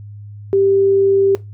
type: tone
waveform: sine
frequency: 392.3 Hz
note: G4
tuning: 1 cent sharp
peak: -10 dBFS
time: 0.53-1.35 s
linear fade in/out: 0 ms
effects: noise-tail reverb RT60 0.2 s tail -18 dB re dry + added 103 Hz sine -31 dBFS peak until 1.53 s